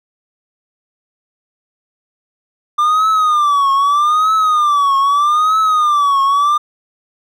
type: tone with vibrato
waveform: triangle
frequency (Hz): 1191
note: D6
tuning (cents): +24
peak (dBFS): -8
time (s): 2.78-6.58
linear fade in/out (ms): 10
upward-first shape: triangle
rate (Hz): 0.8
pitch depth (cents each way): 160
effects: none